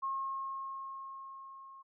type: tone with level ramp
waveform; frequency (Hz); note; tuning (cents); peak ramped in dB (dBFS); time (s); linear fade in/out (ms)
sine; 1079; C#6; -47; -32 to -50; 0.02-1.83; 20
effects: none